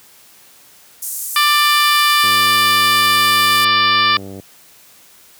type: band-pass noise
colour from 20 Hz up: white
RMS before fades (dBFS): -25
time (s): 1.02-3.65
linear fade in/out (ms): 5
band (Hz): 7200 to 14000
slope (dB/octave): 24
type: harmonic tone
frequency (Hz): 591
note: D5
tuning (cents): +11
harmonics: 2 / 3 / 4 / 5 / 6 / 7 / 8 / 9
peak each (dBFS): -14 / -19 / -19 / -21 / -19 / -28 / -21 / -31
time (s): 1.36-4.17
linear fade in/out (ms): 2
type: click train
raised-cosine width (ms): 2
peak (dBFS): -19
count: 211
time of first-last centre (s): 2.24-4.398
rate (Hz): 97.3
effects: white hiss -46 dBFS RMS until 5.39 s + high-pass 80 Hz 12 dB/octave